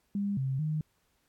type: tone with pitch steps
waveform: sine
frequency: 201.2 / 133.3 / 154.3 Hz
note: G3 / C3 / D#3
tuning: +45 / +33 / -14 cents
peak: -28 dBFS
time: 0.15-0.81 s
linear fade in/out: 2 ms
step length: 220 ms
effects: pink hiss -73 dBFS RMS until 1.28 s + AAC 64 kbps